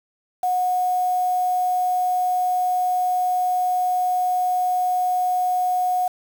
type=tone with quantisation; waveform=sine; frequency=730 Hz; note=F#5; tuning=24 cents flat; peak=-18 dBFS; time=0.43-6.08 s; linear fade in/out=5 ms; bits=6; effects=none